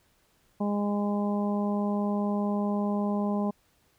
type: harmonic tone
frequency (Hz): 204.9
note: G#3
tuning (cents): -23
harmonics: 1 / 2 / 3 / 4 / 5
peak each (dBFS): -26 / -35 / -35 / -37 / -39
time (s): 0.6-3.51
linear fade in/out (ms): 10
effects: pink hiss -67 dBFS RMS until 3.98 s